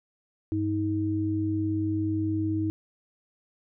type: tone pair together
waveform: sine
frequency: 99.4 / 316.9 Hz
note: G2 / D#4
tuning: +25 / +32 cents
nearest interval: octave + minor sixth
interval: 2007 cents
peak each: -29 / -26 dBFS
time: 0.52-2.7 s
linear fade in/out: 0 ms
effects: none